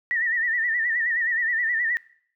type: tone with vibrato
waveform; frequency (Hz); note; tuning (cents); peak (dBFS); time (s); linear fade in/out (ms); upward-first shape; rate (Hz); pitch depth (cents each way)
sine; 1872; A#6; +7; -21; 0.11-1.97; 0; sine; 9.5; 90
effects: noise-tail reverb RT60 0.6 s tail -21 dB re dry